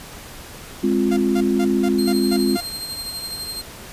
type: chord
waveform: sine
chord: F minor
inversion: first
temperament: equal with one note detuned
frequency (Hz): 207.7 / 265.3 / 349.2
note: Ab3 / C4 / F4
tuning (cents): 0 / +24 / 0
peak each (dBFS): -20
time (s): 0.83-2.57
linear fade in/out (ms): 10
type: tone bursts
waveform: sawtooth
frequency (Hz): 697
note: F5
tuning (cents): -4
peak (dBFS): -22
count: 7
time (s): 1.11-2.61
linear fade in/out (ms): 10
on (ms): 60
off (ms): 180
type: tone with tremolo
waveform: sawtooth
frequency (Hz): 4186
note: C8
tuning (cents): 0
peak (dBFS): -23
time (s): 1.98-3.62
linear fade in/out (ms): 10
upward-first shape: sine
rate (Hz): 12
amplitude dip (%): 45
effects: pink hiss -38 dBFS RMS until 3.92 s + resampled to 32000 Hz